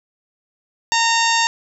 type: harmonic tone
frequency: 919 Hz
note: A#5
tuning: 25 cents flat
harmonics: 1 / 2 / 3 / 4 / 5 / 6 / 7 / 8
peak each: -18 / -21 / -23 / -24 / -25 / -26 / -26 / -27 dBFS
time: 0.92-1.47 s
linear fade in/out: 0 ms
effects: none